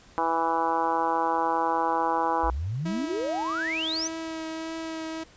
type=harmonic tone; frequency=164.81 Hz; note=E3; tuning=in tune; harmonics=2 / 3 / 4 / 5 / 6 / 7 / 8 / 9; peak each=-33 / -32 / -35 / -27 / -27 / -33 / -37 / -39 dBFS; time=0.18-2.5 s; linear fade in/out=0 ms
type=exponential sweep; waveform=sine; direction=up; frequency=47.52 to 6300 Hz; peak=-27 dBFS; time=2.43-4.08 s; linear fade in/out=10 ms
type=tone with vibrato; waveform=sawtooth; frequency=322.6 Hz; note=E4; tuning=37 cents flat; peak=-28 dBFS; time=2.85-5.24 s; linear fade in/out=10 ms; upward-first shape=triangle; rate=1.7 Hz; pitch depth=16 cents each way
effects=pink hiss -54 dBFS RMS until 5.36 s + resampled to 16000 Hz